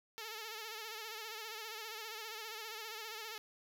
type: tone with vibrato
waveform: 5% pulse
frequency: 439.8 Hz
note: A4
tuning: 1 cent flat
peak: -32 dBFS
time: 0.18-3.38 s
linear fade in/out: 0 ms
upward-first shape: sine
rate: 15 Hz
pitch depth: 70 cents each way
effects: none